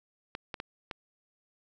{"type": "clicks", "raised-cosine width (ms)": 0.3, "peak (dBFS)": -20, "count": 4, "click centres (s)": [0.351, 0.542, 0.601, 0.912], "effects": []}